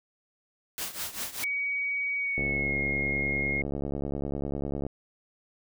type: noise with tremolo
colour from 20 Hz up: white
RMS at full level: -32 dBFS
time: 0.78-1.44 s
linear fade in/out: 0 ms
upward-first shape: triangle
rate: 5.1 Hz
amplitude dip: 85%
type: tone with pitch glide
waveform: sine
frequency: 2258 to 2147 Hz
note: C#7 to C7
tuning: +31 to +44 cents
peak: -27 dBFS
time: 1.43-3.62 s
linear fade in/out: 5 ms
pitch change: -87 cents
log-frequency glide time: 2.18-2.76 s
type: click train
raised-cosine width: 2 ms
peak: -20 dBFS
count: 175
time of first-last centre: 2.38-4.866 s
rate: 70 Hz
effects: none